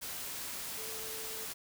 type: tone in noise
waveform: sine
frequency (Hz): 441.5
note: A4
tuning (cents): +6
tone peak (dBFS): -48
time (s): 0.77-1.46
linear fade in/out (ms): 20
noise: white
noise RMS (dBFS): -41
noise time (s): 0.01-1.54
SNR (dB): -10
effects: none